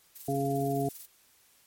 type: noise with tremolo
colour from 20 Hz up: violet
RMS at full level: -41 dBFS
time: 0.15-1.06 s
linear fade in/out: 10 ms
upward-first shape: triangle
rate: 20 Hz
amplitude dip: 60%
type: harmonic tone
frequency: 138.59 Hz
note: C#3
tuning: in tune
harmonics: 1 / 2 / 3 / 5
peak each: -32 / -32 / -32 / -32 dBFS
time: 0.28-0.89 s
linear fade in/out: 5 ms
effects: white hiss -63 dBFS RMS until 1.66 s + MP3 64 kbps